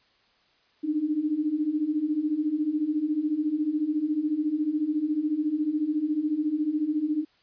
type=beating tone pair; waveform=sine; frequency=293.7 / 307.7 Hz; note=D4 / D#4; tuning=0 / -19 cents; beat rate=14 Hz; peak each=-29 / -25 dBFS; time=0.83-7.25 s; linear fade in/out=20 ms; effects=white hiss -64 dBFS RMS until 7.42 s + resampled to 11025 Hz